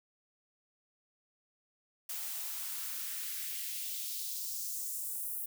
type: noise with high-pass filter sweep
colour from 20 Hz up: blue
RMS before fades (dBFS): -39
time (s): 2.09-5.46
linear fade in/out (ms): 5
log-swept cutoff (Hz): 560 to 12000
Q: 1.5
effects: none